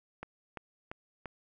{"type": "click train", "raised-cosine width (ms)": 0.5, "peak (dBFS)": -25, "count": 4, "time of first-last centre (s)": [0.23, 1.257], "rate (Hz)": 2.92, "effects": []}